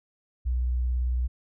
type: tone with vibrato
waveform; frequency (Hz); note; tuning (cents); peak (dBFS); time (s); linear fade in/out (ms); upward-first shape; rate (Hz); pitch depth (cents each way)
sine; 61.74; B1; 0; -23; 0.45-1.28; 20; triangle; 18; 34
effects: none